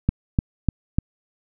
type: click train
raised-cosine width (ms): 5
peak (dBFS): -5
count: 4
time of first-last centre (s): 0.09-0.986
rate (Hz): 3.35
effects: none